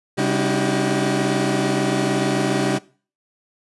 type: tone cluster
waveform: 30% pulse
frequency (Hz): 135.3 / 198.9 / 291.5 / 318.3 / 380.2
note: C#3 / G3 / D4 / D#4 / F#4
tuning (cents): -42 / +25 / -13 / +39 / +47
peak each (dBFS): -22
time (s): 0.17-2.79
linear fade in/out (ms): 20
effects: noise-tail reverb RT60 0.4 s tail -21 dB re dry + resampled to 24000 Hz